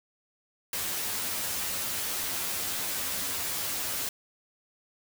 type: noise with comb filter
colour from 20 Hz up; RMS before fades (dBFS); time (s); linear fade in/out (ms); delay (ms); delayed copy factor
white; -32; 0.73-4.09; 2; 11; +0.7
effects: none